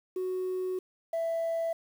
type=tone pair in turn; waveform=sine; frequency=370 / 662.1 Hz; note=F#4 / E5; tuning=0 / +7 cents; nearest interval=minor seventh; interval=1007 cents; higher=second; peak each=-28 / -26 dBFS; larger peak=second; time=0.16-0.79 / 1.13-1.73 s; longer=first; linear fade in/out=5 ms; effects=tanh soft clip ceiling -26 dBFS + 9-bit